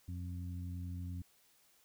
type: harmonic tone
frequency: 88.8 Hz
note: F2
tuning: 29 cents sharp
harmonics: 1 / 2 / 3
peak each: -40 / -48 / -51 dBFS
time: 0.08-1.22 s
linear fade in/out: 5 ms
effects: white hiss -69 dBFS RMS until 1.84 s